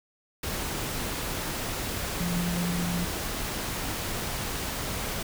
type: tone in noise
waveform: sine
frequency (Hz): 174.61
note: F3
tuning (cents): 0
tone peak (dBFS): -27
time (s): 2.2-3.05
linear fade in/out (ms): 5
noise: pink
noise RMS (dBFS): -32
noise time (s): 0.43-5.23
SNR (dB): +2
effects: none